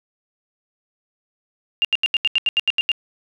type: tone bursts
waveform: sine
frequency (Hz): 2800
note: F7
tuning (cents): +4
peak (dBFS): -14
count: 11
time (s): 1.82-2.917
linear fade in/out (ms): 0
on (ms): 27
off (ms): 80
effects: 9-bit